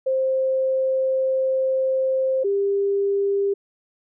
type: tone pair in turn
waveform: sine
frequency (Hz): 526 / 398.6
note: C5 / G4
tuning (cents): +9 / +29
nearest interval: perfect fourth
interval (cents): 480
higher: first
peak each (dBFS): -18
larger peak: neither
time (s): 0.06-2.44 / 2.44-3.54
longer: first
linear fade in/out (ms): 10
effects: none